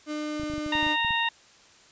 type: tone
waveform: 35% pulse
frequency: 301.8 Hz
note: D4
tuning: 47 cents sharp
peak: -28 dBFS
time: 0.06-0.97 s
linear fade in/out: 50 ms
type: clicks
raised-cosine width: 5 ms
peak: -28 dBFS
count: 11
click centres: 0.398 / 0.434 / 0.5 / 0.537 / 0.581 / 0.663 / 0.753 / 0.829 / 0.866 / 1.048 / 1.107 s
type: harmonic tone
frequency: 926 Hz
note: A#5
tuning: 12 cents flat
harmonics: 1 / 2 / 3 / 4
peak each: -28 / -28 / -29 / -31 dBFS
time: 0.72-1.29 s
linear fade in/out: 5 ms
effects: white hiss -55 dBFS RMS until 1.91 s + resampled to 16000 Hz